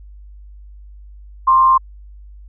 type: tone with frequency modulation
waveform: sine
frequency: 1054 Hz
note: C6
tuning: 12 cents sharp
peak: -8 dBFS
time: 1.47-1.78 s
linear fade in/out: 10 ms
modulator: 109 Hz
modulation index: 0.36
effects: added 50 Hz sine -36 dBFS peak until 2.48 s